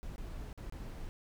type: noise with dropouts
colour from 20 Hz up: brown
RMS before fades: -43 dBFS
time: 0.03-1.09 s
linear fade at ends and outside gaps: 0 ms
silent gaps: 0.161-0.181 / 0.529-0.576 / 0.698-0.724 s
effects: none